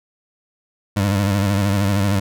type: tone with vibrato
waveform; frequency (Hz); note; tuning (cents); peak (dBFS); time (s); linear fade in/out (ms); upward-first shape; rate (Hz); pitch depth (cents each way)
25% pulse; 99.7; G2; +30; -12; 0.96-2.2; 10; sine; 13; 70
effects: none